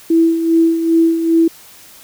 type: tone with tremolo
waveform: sine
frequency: 329.6 Hz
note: E4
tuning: in tune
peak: -7 dBFS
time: 0.1-1.48 s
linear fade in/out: 5 ms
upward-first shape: sine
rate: 2.5 Hz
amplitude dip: 60%
effects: white hiss -41 dBFS RMS until 2.03 s